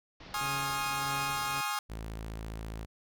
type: low-pass noise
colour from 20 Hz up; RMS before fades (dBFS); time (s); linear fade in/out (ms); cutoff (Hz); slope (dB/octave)
pink; -49; 0.2-1.59; 5; 5300; 48
type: chord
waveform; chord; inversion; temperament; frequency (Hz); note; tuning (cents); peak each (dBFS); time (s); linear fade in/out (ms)
sawtooth; F minor seventh; first; equal with one note detuned; 830.6 / 1072.8 / 1244.5 / 1396.9; Ab5 / C6 / Eb6 / F6; 0 / +43 / 0 / 0; -32 / -34 / -32 / -36; 0.34-1.79; 2
type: tone with tremolo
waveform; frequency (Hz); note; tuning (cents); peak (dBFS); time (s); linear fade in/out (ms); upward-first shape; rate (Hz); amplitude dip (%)
sawtooth; 138.59; C#3; 0; -34; 0.41-1.61; 0; triangle; 1.7; 70
type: tone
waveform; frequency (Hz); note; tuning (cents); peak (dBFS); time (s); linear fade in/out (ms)
sawtooth; 54.8; A1; -6; -34; 1.89-2.86; 20
effects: none